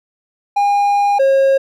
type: tone pair in turn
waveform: triangle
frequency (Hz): 811 / 541.3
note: G#5 / C#5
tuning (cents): -41 / -41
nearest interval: perfect fifth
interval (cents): 700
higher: first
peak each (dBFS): -9 / -7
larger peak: second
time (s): 0.56-1.19 / 1.19-1.58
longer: first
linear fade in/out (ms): 10
effects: none